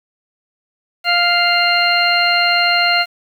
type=harmonic tone; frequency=698.5 Hz; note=F5; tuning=in tune; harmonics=1 / 2 / 3 / 4 / 6; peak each=-18 / -18 / -18 / -18 / -18 dBFS; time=1.04-3.06 s; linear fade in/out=50 ms; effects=7-bit